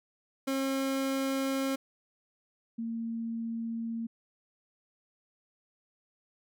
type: tone pair in turn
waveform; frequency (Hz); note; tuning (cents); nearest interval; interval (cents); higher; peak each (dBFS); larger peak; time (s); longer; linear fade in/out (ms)
30% pulse / sine; 269.4 / 228.9; C#4 / A#3; -49 / -31; minor third; 282; first; -26 / -32; first; 0.47-1.76 / 2.78-4.07; neither; 10
effects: none